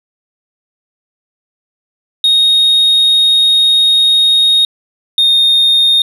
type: tone pair in turn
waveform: sine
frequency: 3729 / 3684 Hz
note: A#7 / A#7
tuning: 0 / -21 cents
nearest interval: unison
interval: 21 cents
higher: first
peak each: -4 dBFS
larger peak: neither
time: 2.24-4.65 / 5.18-6.02 s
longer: first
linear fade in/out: 2 ms
effects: tanh soft clip ceiling -5 dBFS